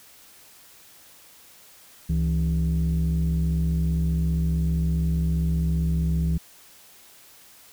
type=tone pair together; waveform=sine; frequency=68.93 / 164.1 Hz; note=C#2 / E3; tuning=-9 / -8 cents; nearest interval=octave + minor third; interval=1501 cents; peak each=-21 dBFS; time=2.09-6.38 s; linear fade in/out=10 ms; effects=tanh soft clip ceiling -17 dBFS + white hiss -51 dBFS RMS until 7.72 s